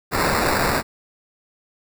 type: noise with sample-and-hold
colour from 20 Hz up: white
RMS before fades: -20 dBFS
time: 0.11-0.83 s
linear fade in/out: 50 ms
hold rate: 3150 Hz
effects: none